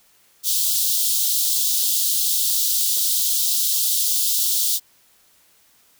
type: high-pass noise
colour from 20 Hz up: white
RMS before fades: -20 dBFS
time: 0.43-4.8 s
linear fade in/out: 50 ms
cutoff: 3300 Hz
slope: 48 dB/octave
effects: white hiss -57 dBFS RMS until 5.99 s